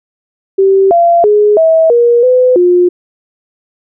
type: tone with pitch steps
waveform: sine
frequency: 387.7 / 685 / 417.5 / 647 / 475 / 505 / 356 Hz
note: G4 / F5 / G#4 / E5 / A#4 / B4 / F4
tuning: -19 / -34 / +9 / -32 / +33 / +39 / +33 cents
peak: -4 dBFS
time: 0.58-2.89 s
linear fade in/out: 10 ms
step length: 330 ms
effects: none